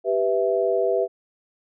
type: chord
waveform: sine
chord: E minor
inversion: first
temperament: equal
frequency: 392 / 493.9 / 659.3 Hz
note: G4 / B4 / E5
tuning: 0 / 0 / 0 cents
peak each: -23 dBFS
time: 0.04-1.08 s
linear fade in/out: 50 ms
effects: none